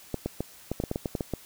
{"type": "clicks", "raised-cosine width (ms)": 2, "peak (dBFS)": -15, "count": 12, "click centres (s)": [0.143, 0.26, 0.406, 0.716, 0.801, 0.838, 0.914, 0.959, 1.058, 1.152, 1.208, 1.337], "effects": ["white hiss -51 dBFS RMS until 1.45 s"]}